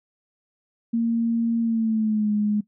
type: tone with pitch glide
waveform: sine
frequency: 230.8 to 209.2 Hz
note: A#3 to G#3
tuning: -17 to +13 cents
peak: -19 dBFS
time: 0.93-2.61 s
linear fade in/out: 10 ms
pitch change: -170 cents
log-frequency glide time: 1.61-2.32 s
effects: noise-tail reverb RT60 0.1 s tail -18 dB re dry